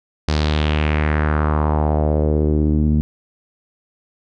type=tone with low-pass filter sweep; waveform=sawtooth; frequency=76 Hz; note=D#2; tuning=40 cents flat; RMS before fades=-17 dBFS; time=0.28-3.01 s; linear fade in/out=0 ms; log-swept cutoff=5000 to 210 Hz; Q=2.7; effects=none